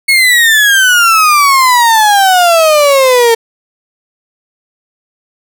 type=exponential sweep; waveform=35% pulse; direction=down; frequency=2200 to 452.4 Hz; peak=-3 dBFS; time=0.08-3.35 s; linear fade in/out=10 ms; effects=none